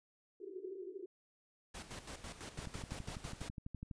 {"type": "band-pass noise", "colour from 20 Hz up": "white", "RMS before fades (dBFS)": -47, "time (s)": [0.4, 1.06], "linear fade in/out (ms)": 5, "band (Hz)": [350, 400], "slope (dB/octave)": 96}
{"type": "noise with tremolo", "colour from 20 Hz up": "pink", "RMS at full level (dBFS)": -47, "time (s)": [1.74, 3.49], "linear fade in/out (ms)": 10, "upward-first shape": "square", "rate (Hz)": 6, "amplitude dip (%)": 65}
{"type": "click train", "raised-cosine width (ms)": 5, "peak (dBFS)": -32, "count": 17, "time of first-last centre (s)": [2.59, 3.912], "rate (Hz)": 12.1}
{"effects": ["resampled to 22050 Hz"]}